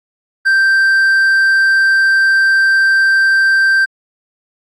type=tone with hard clipping; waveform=sine; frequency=1568 Hz; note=G6; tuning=in tune; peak=-9 dBFS; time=0.45-3.86 s; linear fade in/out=20 ms; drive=3 dB; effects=AAC 64 kbps